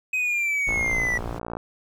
triangle linear sweep, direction down, 2533 to 1939 Hz, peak -20 dBFS, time 0.13-1.18 s, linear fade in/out 5 ms
brown noise, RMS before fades -33 dBFS, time 0.67-1.39 s, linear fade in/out 5 ms
click train, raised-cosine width 1 ms, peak -18 dBFS, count 52, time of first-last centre 0.69-1.569 s, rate 58 Hz
effects none

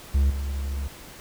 triangle tone with level steps, 69 Hz, C#2, 7 cents flat, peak -15 / -24 dBFS, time 0.14-0.88 s, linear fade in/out 10 ms, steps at 0.3 s, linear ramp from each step 5 ms, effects pink hiss -44 dBFS RMS until 1.2 s

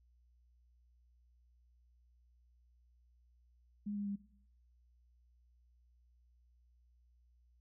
sine tone with pitch steps, 206.1 / 203.4 / 200.7 Hz, G#3 / G#3 / G3, -13 / -36 / +41 cents, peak -37 dBFS, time 3.86-4.16 s, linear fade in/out 10 ms, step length 100 ms, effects noise-tail reverb RT60 0.7 s tail -19 dB re dry + added 60 Hz sine -66 dBFS peak until 7.6 s

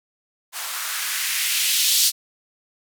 violet noise with band-pass filter sweep, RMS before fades -22 dBFS, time 0.52-2.12 s, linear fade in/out 50 ms, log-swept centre 890 to 4300 Hz, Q 1.6, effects none

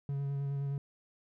triangle tone with vibrato, 139.8 Hz, C#3, 15 cents sharp, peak -30 dBFS, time 0.09-0.78 s, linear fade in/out 2 ms, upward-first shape square, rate 9.6 Hz, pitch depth 13 cents each way, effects none

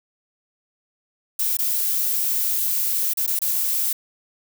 violet noise with dropouts, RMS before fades -22 dBFS, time 1.39-3.93 s, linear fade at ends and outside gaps 5 ms, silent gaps 1.571-1.588 / 3.136-3.172 / 3.265-3.275 / 3.391-3.417 s, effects none

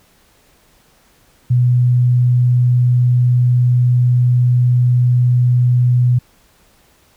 sine tone, 123.47 Hz, B2, in tune, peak -9 dBFS, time 1.5-6.19 s, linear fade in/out 10 ms, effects pink hiss -53 dBFS RMS until 7.16 s

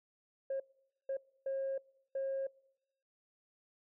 sine tone bursts at uneven times, 540 Hz, C#5, 45 cents flat, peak -32 dBFS, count 4, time 0.5-0.6 / 1.09-1.17 / 1.46-1.78 / 2.15-2.47 s, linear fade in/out 5 ms, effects noise-tail reverb RT60 0.9 s tail -26 dB re dry + tanh soft clip ceiling -31 dBFS

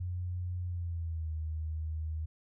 sine tone with pitch glide, 89.4 to 78.73 Hz, F2 to D#2, +41 to +21 cents, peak -33 dBFS, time 0-2.26 s, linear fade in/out 10 ms, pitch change -220 cents, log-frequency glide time 0.65-1.31 s, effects none

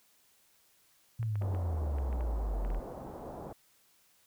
sine exponential sweep, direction down, 116.54 to 41 Hz, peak -30 dBFS, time 1.19-2.8 s, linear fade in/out 10 ms
clicks, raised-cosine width 0.5 ms, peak -33 dBFS, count 10, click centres 1.229 / 1.356 / 1.421 / 1.548 / 1.985 / 2.128 / 2.208 / 2.649 / 2.703 / 2.747 s
white low-pass noise, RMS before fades -44 dBFS, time 1.41-3.53 s, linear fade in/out 5 ms, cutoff 800 Hz, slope 24 dB/octave
effects white hiss -67 dBFS RMS until 4.26 s

